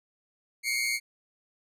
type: tone pair together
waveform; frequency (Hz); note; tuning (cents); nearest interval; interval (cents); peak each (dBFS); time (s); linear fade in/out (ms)
sawtooth; 2127 / 2246; C7 / C#7; +28 / +22; minor second; 94; -26; 0.63-1; 50
effects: resampled to 32000 Hz